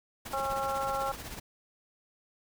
pink noise with tremolo, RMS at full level -40 dBFS, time 0.25-1.4 s, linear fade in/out 10 ms, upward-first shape sine, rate 16 Hz, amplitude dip 55%
harmonic tone, 271.6 Hz, C#4, 35 cents flat, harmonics 2 / 3 / 4 / 5, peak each -35 / -33 / -38 / -35 dBFS, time 0.33-1.12 s, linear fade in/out 5 ms
effects none

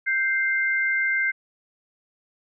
sine tone pair together, 1566.9 / 2093 Hz, G6 / C7, -1 / 0 cents, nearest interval perfect fourth, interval 501 cents, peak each -23 dBFS, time 0.06-1.32 s, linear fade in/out 20 ms, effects none

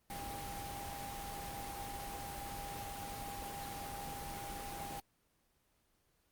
sine tone in noise, 803 Hz, G5, 41 cents sharp, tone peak -44 dBFS, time 0.1-5 s, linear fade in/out 2 ms, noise pink, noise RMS -45 dBFS, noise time 0.1-5 s, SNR -2 dB, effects pink hiss -75 dBFS RMS until 6.31 s + Opus 24 kbps

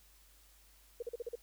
sine tone bursts, 474.2 Hz, A#4, 30 cents sharp, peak -36 dBFS, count 6, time 1-1.355 s, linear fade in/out 5 ms, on 25 ms, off 41 ms, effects added 50 Hz sine -64 dBFS peak until 1.42 s + white hiss -65 dBFS RMS until 1.42 s

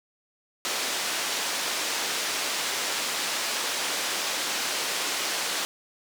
white band-pass noise, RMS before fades -29 dBFS, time 0.65-5.65 s, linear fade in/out 0 ms, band 310 to 6100 Hz, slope 12 dB/octave, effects none

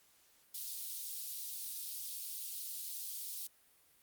white high-pass noise, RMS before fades -43 dBFS, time 0.54-3.47 s, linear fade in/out 5 ms, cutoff 3700 Hz, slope 24 dB/octave, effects white hiss -68 dBFS RMS until 4.02 s + Opus 48 kbps

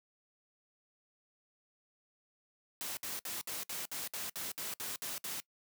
white noise bursts, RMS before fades -40 dBFS, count 12, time 2.81-5.401 s, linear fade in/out 0 ms, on 160 ms, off 61 ms, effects noise-tail reverb RT60 0.1 s tail -22 dB re dry + high-pass 100 Hz 12 dB/octave

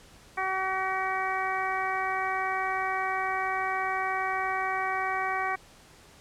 harmonic tone, 379.3 Hz, F#4, 43 cents sharp, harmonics 1 / 2 / 3 / 4 / 5 / 6, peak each -39 / -31 / -32 / -36 / -34 / -36 dBFS, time 0.37-5.56 s, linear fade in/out 10 ms, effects pink hiss -54 dBFS RMS until 6.2 s + low-pass 10000 Hz 12 dB/octave

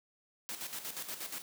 white noise with tremolo, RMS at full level -40 dBFS, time 0.49-1.42 s, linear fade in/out 0 ms, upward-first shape square, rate 8.4 Hz, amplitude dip 60%, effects high-pass 150 Hz 12 dB/octave

